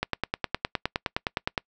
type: click train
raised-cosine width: 0.3 ms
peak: -9 dBFS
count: 16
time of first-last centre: 0.03-1.578 s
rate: 9.69 Hz
effects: noise-tail reverb RT60 0.1 s tail -26 dB re dry